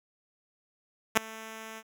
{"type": "tone with ADSR envelope", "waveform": "5% pulse", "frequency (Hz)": 221.4, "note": "A3", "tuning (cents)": 11, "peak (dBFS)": -6, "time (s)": [1.15, 1.83], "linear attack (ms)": 23, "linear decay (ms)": 4, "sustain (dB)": -24, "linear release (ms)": 50, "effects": []}